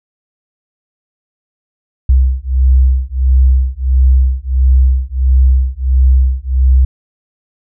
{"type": "beating tone pair", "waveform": "sine", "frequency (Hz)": [64, 65.5], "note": ["C2", "C2"], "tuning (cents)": [-38, 2], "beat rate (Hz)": 1.5, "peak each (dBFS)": -10, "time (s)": [2.09, 6.85], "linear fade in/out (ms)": 5, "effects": []}